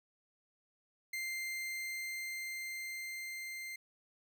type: tone with level ramp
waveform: 40% pulse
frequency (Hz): 2093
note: C7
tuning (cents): 0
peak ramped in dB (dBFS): -36 to -41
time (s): 1.13-3.76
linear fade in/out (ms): 5
effects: none